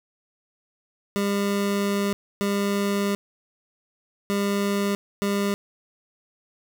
25% pulse tone bursts at uneven times, 201 Hz, G3, 44 cents sharp, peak -18 dBFS, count 4, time 1.16-2.13 / 2.41-3.15 / 4.3-4.95 / 5.22-5.54 s, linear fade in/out 0 ms, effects none

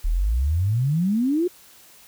sine exponential sweep, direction up, 36.27 to 370 Hz, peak -18 dBFS, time 0.04-1.48 s, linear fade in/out 10 ms, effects white hiss -50 dBFS RMS until 2.07 s

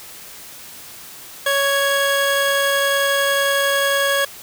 30% pulse tone pair together, 557.4 / 1661.2 Hz, C#5 / G#6, +9 / 0 cents, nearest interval octave + perfect fifth, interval 1891 cents, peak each -16 dBFS, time 1.46-4.25 s, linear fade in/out 5 ms, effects white hiss -38 dBFS RMS until 4.42 s

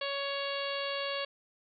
harmonic tone with a mistuned harmonic, 558 Hz, C#5, 11 cents sharp, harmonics 1 / 2 / 3 / 4 / 5 / 6 / 7 / 8, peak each -36 / -40 / -42 / -44 / -40 / -42 / -46 / -43 dBFS, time 0.01-1.25 s, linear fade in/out 5 ms, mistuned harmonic 7, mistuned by -21 cents, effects none

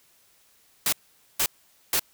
white noise bursts, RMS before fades -23 dBFS, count 3, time 0.86-1.995 s, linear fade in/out 2 ms, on 65 ms, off 470 ms, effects white hiss -61 dBFS RMS until 2.13 s

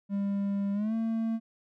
triangle tone with pitch glide, 199.6 to 225.3 Hz, G3 to A3, +32 to +41 cents, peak -25 dBFS, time 0.09-1.4 s, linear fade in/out 50 ms, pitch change +209 cents, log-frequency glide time 0.73-0.94 s, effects none

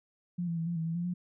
sine tone with pitch steps, 175.7 / 168.1 / 164.1 / 171.9 / 162.2 / 164.9 / 173.1 / 177.9 Hz, F3 / E3 / E3 / F3 / E3 / E3 / F3 / F3, +11 / +34 / -8 / -27 / -28 / +1 / -15 / +32 cents, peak -30 dBFS, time 0.38-1.14 s, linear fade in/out 10 ms, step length 95 ms, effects none

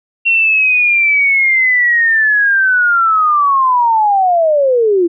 sine linear sweep, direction down, 2737 to 329.6 Hz, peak -8 dBFS, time 0.25-5.08 s, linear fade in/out 20 ms, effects none

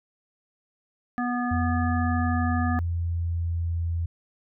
harmonic tone, 244.5 Hz, B3, 17 cents flat, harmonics 1 / 3 / 5 / 7, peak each -26 / -31 / -33 / -34 dBFS, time 1.18-2.79 s, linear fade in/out 0 ms
sine tone with pitch glide, 86.3 to 84.23 Hz, F2 to E2, -20 to +38 cents, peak -24 dBFS, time 1.51-4.06 s, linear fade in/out 5 ms, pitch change -42 cents, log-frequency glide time 1.81-3.82 s
effects none

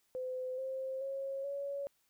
sine tone with pitch steps, 511 / 527.2 / 543.9 / 561.1 Hz, C5 / C5 / C#5 / C#5, -41 / +13 / -33 / +21 cents, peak -36 dBFS, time 0.15-1.87 s, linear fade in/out 0 ms, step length 430 ms, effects white hiss -75 dBFS RMS until 2.09 s

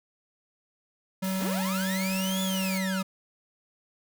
square tone, 189.7 Hz, F#3, 43 cents sharp, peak -28 dBFS, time 1.22-3.03 s, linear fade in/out 10 ms
white noise, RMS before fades -39 dBFS, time 1.24-2.78 s, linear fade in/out 2 ms
sawtooth linear two-way sweep, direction up then down, 140 to 3500 to 1180 Hz, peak -30 dBFS, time 1.39-3.03 s, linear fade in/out 20 ms, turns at 2.42 s
effects none

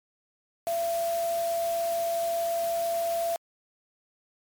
sine tone in noise, 675 Hz, E5, 41 cents sharp, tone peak -25 dBFS, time 0.67-3.36 s, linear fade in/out 0 ms, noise white, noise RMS -40 dBFS, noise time 0.67-3.36 s, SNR +12 dB, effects MP3 96 kbps

